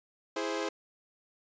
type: chord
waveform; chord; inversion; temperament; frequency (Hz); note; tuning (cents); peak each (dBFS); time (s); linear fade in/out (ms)
sawtooth; E augmented; none; equal; 329.6 / 415.3 / 523.3; E4 / G#4 / B#4; 0 / 0 / 0; -32; 0.36-0.69; 5
effects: resampled to 16000 Hz